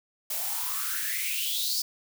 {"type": "noise with high-pass filter sweep", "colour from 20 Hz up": "blue", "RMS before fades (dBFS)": -30, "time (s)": [0.3, 1.82], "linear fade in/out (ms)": 5, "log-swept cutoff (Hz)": [600, 5000], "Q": 7.6, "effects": []}